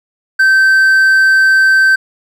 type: tone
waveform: triangle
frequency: 1551 Hz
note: G6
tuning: 19 cents flat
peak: -4 dBFS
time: 0.39-1.96 s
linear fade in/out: 10 ms
effects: none